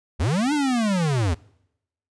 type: linear two-way sweep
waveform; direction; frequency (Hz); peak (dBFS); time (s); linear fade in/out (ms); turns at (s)
square; up then down; 61.74 to 305 to 74.8; -20; 0.19-1.35; 20; 0.53
effects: noise-tail reverb RT60 0.8 s tail -24 dB re dry + resampled to 22050 Hz